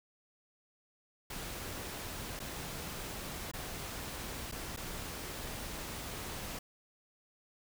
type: noise with dropouts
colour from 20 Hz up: pink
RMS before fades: -42 dBFS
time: 1.3-6.59 s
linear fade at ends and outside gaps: 5 ms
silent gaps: 2.393-2.4 / 3.515-3.535 / 4.515-4.522 / 4.764-4.772 s
effects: none